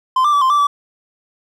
triangle tone with pitch steps, 1035 / 1182 / 1152 / 1045 / 1168 / 1152 Hz, C6 / D6 / D6 / C6 / D6 / D6, -19 / +11 / -34 / -2 / -10 / -34 cents, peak -9 dBFS, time 0.16-0.67 s, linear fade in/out 5 ms, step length 85 ms, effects none

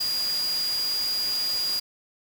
sine tone in noise, 4846 Hz, D#8, 47 cents flat, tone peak -24 dBFS, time 0-1.8 s, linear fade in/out 10 ms, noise white, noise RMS -35 dBFS, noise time 0-1.8 s, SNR +8 dB, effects none

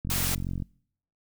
click train, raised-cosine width 5 ms, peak -20 dBFS, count 27, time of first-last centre 0.05-0.623 s, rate 45.4 Hz
white noise, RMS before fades -29 dBFS, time 0.1-0.35 s, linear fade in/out 2 ms
effects noise-tail reverb RT60 0.7 s tail -26 dB re dry

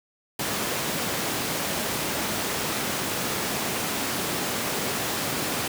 pink high-pass noise, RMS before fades -28 dBFS, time 0.39-5.68 s, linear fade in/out 5 ms, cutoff 160 Hz, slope 12 dB/octave, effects none

